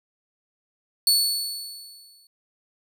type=tone with exponential decay; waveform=sawtooth; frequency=4435 Hz; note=C#8; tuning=in tune; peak=-12 dBFS; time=1.07-2.27 s; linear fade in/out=2 ms; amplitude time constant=260 ms; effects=none